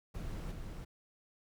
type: noise with echo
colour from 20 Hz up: brown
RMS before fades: -41 dBFS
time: 0.14-0.52 s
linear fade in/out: 10 ms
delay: 330 ms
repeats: 1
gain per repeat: -3 dB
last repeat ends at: 0.85 s
effects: none